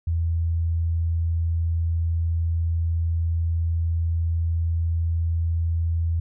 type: tone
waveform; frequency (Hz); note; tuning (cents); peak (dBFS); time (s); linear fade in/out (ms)
sine; 83.1; E2; +15; -20; 0.07-6.2; 5
effects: none